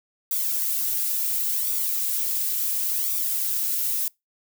violet noise with flanger, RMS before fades -25 dBFS, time 0.31-4.08 s, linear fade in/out 2 ms, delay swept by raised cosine 0.84 to 3.64 ms, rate 0.71 Hz, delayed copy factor +0.75, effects noise-tail reverb RT60 0.2 s tail -25 dB re dry

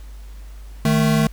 square tone pair together, 154.53 / 219.8 Hz, D#3 / A3, -12 / -2 cents, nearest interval tritone, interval 610 cents, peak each -18 dBFS, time 0.85-1.27 s, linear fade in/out 2 ms, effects added 50 Hz sine -34 dBFS peak until 1.32 s + pink hiss -51 dBFS RMS until 1.32 s

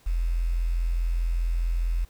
sine tone with quantisation, 42.42 Hz, F1, 50 cents flat, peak -22 dBFS, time 0.06-2.05 s, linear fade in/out 10 ms, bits 8, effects pink hiss -59 dBFS RMS until 2.09 s

